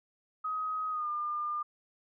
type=tone with pitch glide; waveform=sine; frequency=1261 to 1203.4 Hz; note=D#6 to D6; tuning=+23 to +42 cents; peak=-31 dBFS; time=0.44-1.63 s; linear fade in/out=10 ms; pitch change=-81 cents; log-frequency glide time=0.9-1.08 s; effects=none